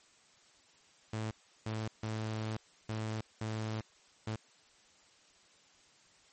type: tone bursts at uneven times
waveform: sawtooth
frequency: 109.6 Hz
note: A2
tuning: 6 cents flat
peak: -31 dBFS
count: 6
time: 1.13-1.31 / 1.66-1.88 / 2.03-2.57 / 2.89-3.21 / 3.41-3.81 / 4.27-4.36 s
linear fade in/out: 5 ms
effects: white hiss -64 dBFS RMS until 6.32 s + MP3 32 kbps